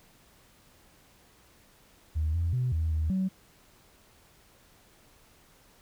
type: tone with pitch steps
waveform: sine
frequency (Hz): 77.8 / 84.5 / 125.8 / 80.4 / 78.6 / 188.7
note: D#2 / E2 / B2 / E2 / D#2 / F#3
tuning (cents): 0 / +43 / +32 / -43 / +18 / +34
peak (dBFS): -24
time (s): 2.15-3.29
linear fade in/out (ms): 20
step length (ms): 190
effects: tanh soft clip ceiling -21 dBFS + pink hiss -60 dBFS RMS until 5.81 s